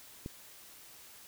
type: click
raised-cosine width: 3 ms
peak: -26 dBFS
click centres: 0.261 s
effects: white hiss -54 dBFS RMS until 1.27 s